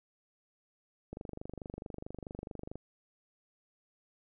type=click train; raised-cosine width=2 ms; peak=-28 dBFS; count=41; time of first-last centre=1.13-2.756 s; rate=24.6 Hz; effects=none